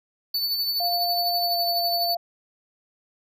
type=tone with tremolo; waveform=square; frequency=4496 Hz; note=C#8; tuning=24 cents sharp; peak=-22 dBFS; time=0.34-2.15 s; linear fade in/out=5 ms; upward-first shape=sine; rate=12 Hz; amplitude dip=40%
type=tone with pitch glide; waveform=sine; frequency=698.5 to 689.3 Hz; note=F5 to F5; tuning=0 to -23 cents; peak=-25 dBFS; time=0.8-2.17 s; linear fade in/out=5 ms; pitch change=-23 cents; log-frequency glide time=1.41-1.58 s
effects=none